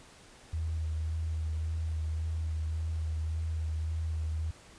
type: tone with vibrato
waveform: sine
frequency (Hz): 79.7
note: D#2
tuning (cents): +42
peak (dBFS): -30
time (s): 0.53-4.51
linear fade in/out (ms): 5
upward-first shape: sine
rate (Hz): 1.8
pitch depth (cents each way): 21
effects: pink hiss -55 dBFS RMS until 4.78 s + resampled to 22050 Hz